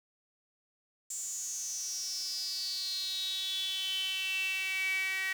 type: tone with high-pass filter sweep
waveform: sawtooth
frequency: 380.4 Hz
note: F#4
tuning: 48 cents sharp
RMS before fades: -35 dBFS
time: 1.1-5.33 s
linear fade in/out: 5 ms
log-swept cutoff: 7400 to 2000 Hz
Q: 9.8
effects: 9-bit